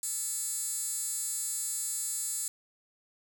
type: tone with high-pass filter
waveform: 15% pulse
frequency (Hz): 440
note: A4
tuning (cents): 0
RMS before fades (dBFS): -34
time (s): 0.03-2.48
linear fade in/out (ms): 2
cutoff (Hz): 8400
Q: 3.6
effects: none